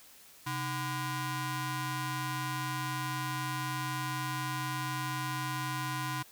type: ring-modulated tone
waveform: sawtooth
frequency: 440 Hz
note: A4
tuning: in tune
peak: -26 dBFS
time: 0.46-6.23 s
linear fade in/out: 10 ms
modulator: 572 Hz
effects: white hiss -56 dBFS RMS until 6.31 s